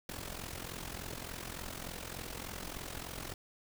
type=noise with amplitude modulation; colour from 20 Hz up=pink; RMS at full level=-40 dBFS; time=0.09-3.34 s; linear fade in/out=2 ms; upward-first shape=sine; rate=43.4 Hz; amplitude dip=75%; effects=none